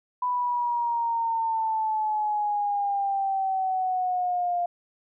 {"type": "exponential sweep", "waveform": "sine", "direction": "down", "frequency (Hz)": [995, 698.5], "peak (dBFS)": -23, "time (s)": [0.22, 4.66], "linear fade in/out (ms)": 5, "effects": []}